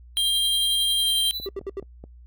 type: tone with tremolo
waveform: square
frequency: 3976 Hz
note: B7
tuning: 11 cents sharp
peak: -27 dBFS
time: 0.16-1.48 s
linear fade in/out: 50 ms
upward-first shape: triangle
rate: 11 Hz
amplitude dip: 85%
type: tone with pitch glide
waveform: square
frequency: 3200 to 3174 Hz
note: G7 to G7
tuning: +35 to +21 cents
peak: -20 dBFS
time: 0.17-1.31 s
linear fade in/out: 0 ms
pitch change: -14 cents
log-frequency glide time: 0.99-1.12 s
type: click train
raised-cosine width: 2 ms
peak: -27 dBFS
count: 4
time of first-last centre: 1.4-2.04 s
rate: 4.69 Hz
type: tone bursts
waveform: triangle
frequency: 390.5 Hz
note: G4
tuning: 7 cents flat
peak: -25 dBFS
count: 4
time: 1.46-1.799 s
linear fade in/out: 2 ms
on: 30 ms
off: 73 ms
effects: noise-tail reverb RT60 0.1 s tail -24 dB re dry + added 60 Hz sine -44 dBFS peak until 2.26 s